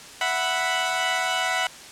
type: chord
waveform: 15% pulse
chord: E suspended second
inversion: none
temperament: equal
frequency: 659.3 / 740 / 987.8 Hz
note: E5 / F#5 / B5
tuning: 0 / 0 / 0 cents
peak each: -23 / -18 / -22 dBFS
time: 0.21-1.67 s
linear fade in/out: 2 ms
effects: white hiss -42 dBFS RMS until 1.91 s + low-pass 8000 Hz 12 dB/octave